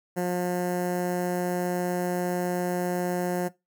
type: tone with notch filter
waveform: 15% pulse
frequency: 178.5 Hz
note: F3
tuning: 38 cents sharp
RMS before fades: -27 dBFS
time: 0.16-3.49 s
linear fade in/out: 20 ms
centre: 3500 Hz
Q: 0.52
effects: noise-tail reverb RT60 0.2 s tail -19 dB re dry